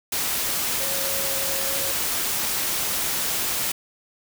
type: tone in noise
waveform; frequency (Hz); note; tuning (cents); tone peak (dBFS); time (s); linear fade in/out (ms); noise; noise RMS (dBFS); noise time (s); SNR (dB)
sine; 546; C#5; -26; -33; 0.8-1.92; 5; white; -25; 0.12-3.72; -11
effects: none